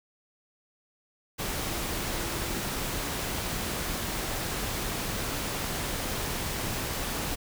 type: tone in noise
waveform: sine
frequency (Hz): 337.9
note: E4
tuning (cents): +43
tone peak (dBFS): -41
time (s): 1.69-2.65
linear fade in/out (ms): 20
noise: pink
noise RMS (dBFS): -32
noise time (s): 1.38-7.36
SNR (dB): -12
effects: none